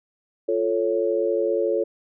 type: chord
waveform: sine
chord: F augmented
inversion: none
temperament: equal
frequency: 349.2 / 440 / 554.4 Hz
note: F4 / A4 / C#5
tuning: 0 / 0 / 0 cents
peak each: -25 / -23 / -24 dBFS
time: 0.48-1.84 s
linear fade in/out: 10 ms
effects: none